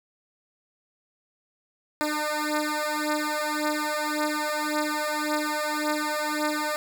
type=beating tone pair; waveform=10% pulse; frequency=300.8 / 302.6 Hz; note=D4 / D#4; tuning=+42 / -48 cents; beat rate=1.8 Hz; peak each=-20 dBFS; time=2.01-6.76 s; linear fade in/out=0 ms; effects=none